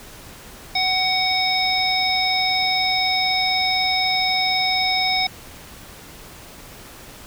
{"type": "harmonic tone", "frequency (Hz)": 748, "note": "F#5", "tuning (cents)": 19, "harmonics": [1, 3, 5, 7], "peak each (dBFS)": [-23, -23, -23, -23], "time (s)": [0.75, 5.27], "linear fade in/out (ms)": 5, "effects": ["pink hiss -41 dBFS RMS until 7.26 s"]}